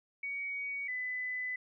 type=tone pair in turn; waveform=sine; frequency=2249 / 2004 Hz; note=C#7 / B6; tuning=+24 / +25 cents; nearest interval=major second; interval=199 cents; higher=first; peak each=-35 / -34 dBFS; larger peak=second; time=0.23-0.88 / 0.88-1.56 s; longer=second; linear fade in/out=5 ms; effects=none